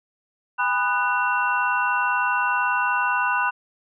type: tone cluster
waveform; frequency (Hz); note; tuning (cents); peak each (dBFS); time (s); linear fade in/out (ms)
sine; 810 / 992 / 1228 / 1485 / 2725; G#5 / B5 / D#6 / F#6 / F7; -43 / +7 / -23 / +6 / -43; -30 / -23 / -29 / -23 / -30; 0.58-3.51; 20
effects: none

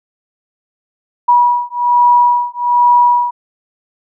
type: beating tone pair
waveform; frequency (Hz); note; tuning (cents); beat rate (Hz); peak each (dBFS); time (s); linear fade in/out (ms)
sine; 968 / 969.2; B5 / B5; -35 / -33; 1.2; -11; 1.28-3.31; 10
effects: none

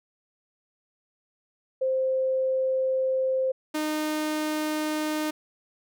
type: tone pair in turn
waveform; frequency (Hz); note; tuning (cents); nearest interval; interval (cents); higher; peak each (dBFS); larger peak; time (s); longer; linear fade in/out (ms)
sine / sawtooth; 523.3 / 306.8; C5 / D#4; 0 / -24; major sixth; 924; first; -22; neither; 1.81-3.52 / 3.74-5.31; first; 10
effects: none

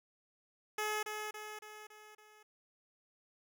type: tone with echo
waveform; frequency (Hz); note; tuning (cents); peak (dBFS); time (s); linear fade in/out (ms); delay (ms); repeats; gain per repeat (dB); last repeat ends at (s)
10% pulse; 425.6; G#4; +42; -26; 0.78-1.03; 5; 280; 5; -5; 2.43
effects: none

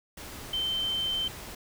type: tone in noise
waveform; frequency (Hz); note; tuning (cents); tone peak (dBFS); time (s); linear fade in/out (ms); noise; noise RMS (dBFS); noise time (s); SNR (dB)
sine; 3102; G7; -19; -27; 0.53-1.28; 5; pink; -42; 0.17-1.55; +12
effects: none

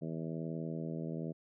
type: harmonic tone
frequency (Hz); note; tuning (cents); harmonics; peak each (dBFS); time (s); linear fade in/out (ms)
81; E2; -30; 2 / 3 / 4 / 5 / 6 / 7 / 8; -39 / -43 / -45 / -47 / -49 / -50 / -51; 0.01-1.33; 20
effects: none

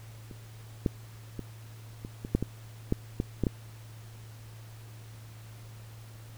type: clicks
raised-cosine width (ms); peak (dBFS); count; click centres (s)
3; -30 / -12 / -22 / -26 / -23 / -10 / -17 / -12 / -15 / -13 / -13; 11; 0.312 / 0.862 / 1.393 / 2.049 / 2.249 / 2.35 / 2.426 / 2.924 / 3.201 / 3.437 / 3.468
effects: added 111 Hz sine -45 dBFS peak until 6.37 s + pink hiss -55 dBFS RMS until 6.37 s

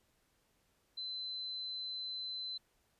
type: tone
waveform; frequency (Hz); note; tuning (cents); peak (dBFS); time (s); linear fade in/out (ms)
sine; 4050; B7; +43; -39; 0.97-2.58; 10
effects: pink hiss -75 dBFS RMS until 2.99 s + resampled to 32000 Hz

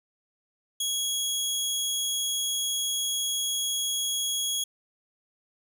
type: tone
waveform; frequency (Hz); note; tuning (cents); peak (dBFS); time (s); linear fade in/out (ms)
20% pulse; 3322; G#7; 0; -21; 0.8-4.64; 5
effects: none

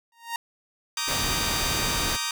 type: tone with exponential growth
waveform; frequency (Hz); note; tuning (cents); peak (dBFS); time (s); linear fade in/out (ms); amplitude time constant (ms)
sawtooth; 930; A#5; -4; -21; 0.12-0.36; 2; 51
type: chord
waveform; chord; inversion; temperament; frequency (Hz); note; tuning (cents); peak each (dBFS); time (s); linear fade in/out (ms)
10% pulse; Eb major seventh; second; just; 933.4 / 1166.7 / 1244.5 / 1555.6; Bb5 / D6 / Eb6 / G6; +2 / -12 / 0 / -14; -25; 0.97-2.31; 2
type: noise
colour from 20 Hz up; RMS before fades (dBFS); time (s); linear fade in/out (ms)
pink; -29; 1.07-2.17; 20
effects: none

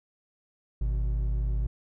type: tone pair together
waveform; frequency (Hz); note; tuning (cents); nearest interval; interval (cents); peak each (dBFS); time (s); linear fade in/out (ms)
triangle; 52.01 / 123.7; G#1 / B2; +3 / +3; octave + minor third; 1500; -23 / -34; 0.81-1.67; 5
effects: none

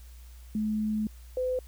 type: tone pair in turn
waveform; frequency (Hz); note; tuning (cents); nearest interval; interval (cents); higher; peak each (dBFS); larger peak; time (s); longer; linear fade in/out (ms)
sine; 214.6 / 508.1; A3 / B4; -43 / +49; octave + minor third; 1492; second; -26 / -26; neither; 0.55-1.07 / 1.37-1.59; first; 2
effects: added 60 Hz sine -45 dBFS peak until 1.67 s + white hiss -59 dBFS RMS until 1.67 s

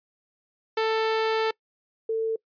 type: tone pair in turn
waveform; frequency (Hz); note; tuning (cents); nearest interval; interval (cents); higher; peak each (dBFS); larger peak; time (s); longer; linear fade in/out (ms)
sawtooth / sine; 442.8 / 446.7; A4 / A4; +11 / +26; unison; 15; second; -18 / -23; first; 0.77-1.51 / 2.09-2.36; first; 5
effects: noise-tail reverb RT60 0.1 s tail -24 dB re dry + resampled to 11025 Hz

